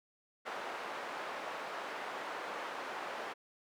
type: band-pass noise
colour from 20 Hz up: white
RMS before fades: -42 dBFS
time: 0.45-3.34 s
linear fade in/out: 20 ms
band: 450 to 1300 Hz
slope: 12 dB/octave
effects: none